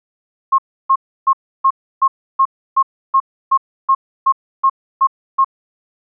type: tone bursts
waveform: sine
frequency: 1076 Hz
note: C6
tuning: 48 cents sharp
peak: -8 dBFS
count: 14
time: 0.52-5.446 s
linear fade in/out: 10 ms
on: 64 ms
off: 310 ms
effects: none